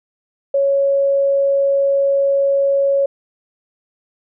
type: tone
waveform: sine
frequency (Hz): 554.4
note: C#5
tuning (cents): 0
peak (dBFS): -12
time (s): 0.54-3.06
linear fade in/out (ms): 5
effects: none